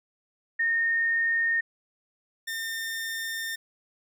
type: tone pair in turn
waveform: sine / sawtooth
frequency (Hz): 1837 / 1810.7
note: A#6 / A6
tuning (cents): -26 / +49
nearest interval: unison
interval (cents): 25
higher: first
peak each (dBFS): -22 / -27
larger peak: first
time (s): 0.59-1.61 / 2.47-3.56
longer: second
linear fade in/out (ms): 10
effects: none